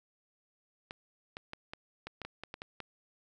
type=clicks; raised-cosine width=0.3 ms; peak=-25 dBFS; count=11; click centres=0.909 / 1.369 / 1.534 / 1.735 / 2.07 / 2.217 / 2.25 / 2.436 / 2.541 / 2.619 / 2.803 s; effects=none